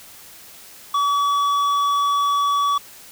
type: tone with tanh clipping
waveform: triangle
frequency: 1140 Hz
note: C#6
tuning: 48 cents sharp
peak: -18 dBFS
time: 0.94-2.78 s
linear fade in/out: 5 ms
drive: 13 dB
effects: white hiss -43 dBFS RMS until 3.11 s